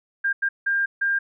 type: tone bursts at uneven times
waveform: sine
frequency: 1600 Hz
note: G6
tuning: 35 cents sharp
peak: -19 dBFS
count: 4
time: 0.24-0.33 / 0.42-0.49 / 0.66-0.86 / 1.01-1.19 s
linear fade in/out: 10 ms
effects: none